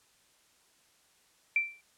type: tone with exponential decay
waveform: sine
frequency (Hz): 2346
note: D7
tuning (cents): -2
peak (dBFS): -21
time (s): 1.56-1.81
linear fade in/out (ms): 2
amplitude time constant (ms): 53
effects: white hiss -66 dBFS RMS until 1.97 s + low-pass 10000 Hz 12 dB/octave